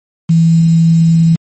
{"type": "tone with quantisation", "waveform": "sine", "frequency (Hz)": 164.81, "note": "E3", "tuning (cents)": 0, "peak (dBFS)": -5, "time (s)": [0.29, 1.36], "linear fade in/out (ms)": 10, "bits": 5, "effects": ["MP3 32 kbps"]}